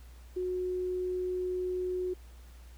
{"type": "tone", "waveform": "sine", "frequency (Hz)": 365.2, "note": "F#4", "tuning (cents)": -23, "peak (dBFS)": -30, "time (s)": [0.36, 2.14], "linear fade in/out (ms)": 10, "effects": ["added 60 Hz sine -48 dBFS peak until 2.77 s", "pink hiss -61 dBFS RMS until 2.77 s"]}